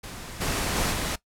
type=noise with level steps; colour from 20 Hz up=pink; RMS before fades=-39 / -27 / -25 / -28 dBFS; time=0.03-1.16 s; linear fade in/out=10 ms; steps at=0.4 / 0.74 / 0.91 s; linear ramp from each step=20 ms; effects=noise-tail reverb RT60 0.1 s tail -18 dB re dry + low-pass 12000 Hz 12 dB/octave